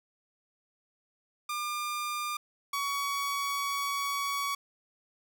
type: tone pair in turn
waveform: sawtooth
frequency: 1200 / 1125.9 Hz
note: D6 / C#6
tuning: +37 / +27 cents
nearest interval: minor second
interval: 110 cents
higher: first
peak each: -28 / -26 dBFS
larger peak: second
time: 1.49-2.37 / 2.73-4.55 s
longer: second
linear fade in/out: 5 ms
effects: none